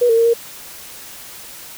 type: tone with pitch steps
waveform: sine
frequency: 485.2 / 455.1 / 461 / 466.5 Hz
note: B4 / A#4 / A#4 / A#4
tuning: -31 / -42 / -19 / +1 cents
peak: -10 dBFS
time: 0.01-0.338 s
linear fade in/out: 10 ms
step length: 82 ms
effects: white hiss -36 dBFS RMS until 1.77 s